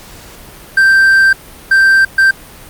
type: tone bursts at uneven times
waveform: triangle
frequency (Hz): 1568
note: G6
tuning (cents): 0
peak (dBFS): -3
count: 3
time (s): 0.77-1.33 / 1.71-2.05 / 2.18-2.31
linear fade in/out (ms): 5
effects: pink hiss -35 dBFS RMS until 2.69 s + Opus 48 kbps